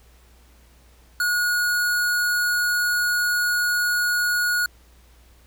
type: tone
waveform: square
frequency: 1449 Hz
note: F#6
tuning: 37 cents flat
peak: -20 dBFS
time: 1.2-4.66 s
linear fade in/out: 2 ms
effects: added 60 Hz sine -51 dBFS peak until 5.46 s + pink hiss -57 dBFS RMS until 5.46 s